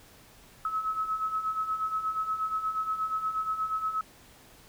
sine beating tone pair, 1284 / 1292.4 Hz, E6 / E6, -46 / -35 cents, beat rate 8.4 Hz, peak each -35 / -29 dBFS, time 0.65-4.01 s, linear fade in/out 2 ms, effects pink hiss -55 dBFS RMS until 4.68 s

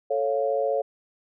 sine chord, A augmented, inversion none, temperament equal, 440 / 554.4 / 698.5 Hz, A4 / C#5 / E#5, 0 / 0 / 0 cents, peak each -27 / -24 / -29 dBFS, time 0.1-0.82 s, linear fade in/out 10 ms, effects none

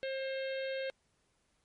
harmonic tone, 533 Hz, C5, 32 cents sharp, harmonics 1 / 3 / 4 / 5 / 6 / 7 / 8, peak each -35 / -45 / -47 / -49 / -51 / -52 / -53 dBFS, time 0.03-0.9 s, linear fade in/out 0 ms, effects pink hiss -75 dBFS RMS until 1.64 s + MP3 48 kbps

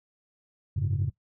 sine chord, F# suspended second, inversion none, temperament just, 92.5 / 104.06 / 138.75 Hz, F#2 / G#2 / C#3, 0 / +4 / +2 cents, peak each -28 dBFS, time 0.76-1.1 s, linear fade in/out 10 ms, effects noise-tail reverb RT60 0.1 s tail -18 dB re dry + tanh soft clip ceiling -19 dBFS

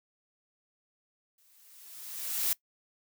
blue noise with exponential growth, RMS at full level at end -27 dBFS, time 1.38-2.53 s, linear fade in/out 2 ms, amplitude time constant 250 ms, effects noise-tail reverb RT60 0.1 s tail -21 dB re dry

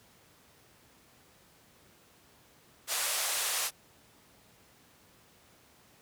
white band-pass noise, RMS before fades -32 dBFS, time 2.87-3.71 s, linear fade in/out 50 ms, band 520 to 12000 Hz, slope 24 dB/octave, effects pink hiss -61 dBFS RMS until 6.01 s + high-pass 80 Hz 12 dB/octave

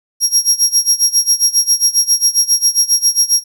30% pulse tone with tremolo, 5610 Hz, F8, 7 cents sharp, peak -3 dBFS, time 0.2-3.44 s, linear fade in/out 50 ms, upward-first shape sine, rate 7.4 Hz, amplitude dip 90%, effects none

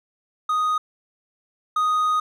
triangle tone pair in turn, 1244.5 / 1244.5 Hz, D#6 / D#6, 0 / 0 cents, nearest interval unison, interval 0 cents, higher neither, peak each -17 / -16 dBFS, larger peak second, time 0.49-0.78 / 1.76-2.2 s, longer second, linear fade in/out 5 ms, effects none

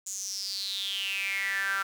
sawtooth tone with high-pass filter sweep, 196 Hz, G3, in tune, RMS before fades -32 dBFS, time 0.06-1.83 s, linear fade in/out 10 ms, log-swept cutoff 7100 to 1400 Hz, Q 9.3, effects 9-bit

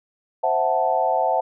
sine chord, F# half-diminished seventh, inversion second, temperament equal, 523.3 / 659.3 / 740 / 880 Hz, C5 / E5 / F#5 / A5, 0 / 0 / 0 / 0 cents, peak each -25 / -23 / -22 / -23 dBFS, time 0.43-1.41 s, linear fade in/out 10 ms, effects none

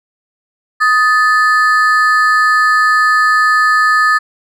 triangle ring-modulated tone, 1500 Hz, F#6, 23 cents sharp, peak -3 dBFS, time 0.8-4.19 s, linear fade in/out 20 ms, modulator 249 Hz, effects none

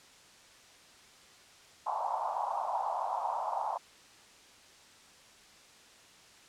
pink band-pass noise, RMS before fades -34 dBFS, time 1.86-3.78 s, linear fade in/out 10 ms, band 720 to 1000 Hz, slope 48 dB/octave, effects white hiss -57 dBFS RMS until 6.48 s + low-pass 7000 Hz 12 dB/octave

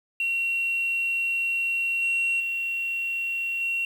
sine tone with level steps, 2736 Hz, F7, 36 cents flat, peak -22 / -20 / -25 / -23 dBFS, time 0.2-3.85 s, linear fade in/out 2 ms, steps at 2.02 / 2.4 / 3.61 s, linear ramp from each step 2 ms, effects tanh soft clip ceiling -19 dBFS + 8-bit

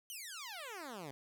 10% pulse exponential sweep, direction down, 3136 to 130 Hz, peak -36 dBFS, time 0.1-1.11 s, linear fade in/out 0 ms, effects none

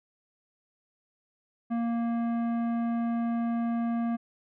sine tone with tanh clipping, 233.1 Hz, A#3, in tune, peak -28 dBFS, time 1.7-4.17 s, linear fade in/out 20 ms, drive 13 dB, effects none

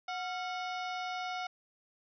harmonic tone with a mistuned harmonic, 733 Hz, F#5, 16 cents flat, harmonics 1 / 2 / 3 / 4 / 5 / 6 / 7 / 8, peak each -37 / -42 / -44 / -49 / -49 / -55 / -51 / -58 dBFS, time 0.08-1.47 s, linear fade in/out 5 ms, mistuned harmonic 2, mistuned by -100 cents, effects none

